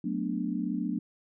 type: chord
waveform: sine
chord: B minor seventh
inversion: second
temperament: equal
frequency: 185 / 220 / 246.9 / 293.7 Hz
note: F#3 / A3 / B3 / D4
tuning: 0 / 0 / 0 / 0 cents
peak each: -34 dBFS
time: 0.04-0.99 s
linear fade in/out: 5 ms
effects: none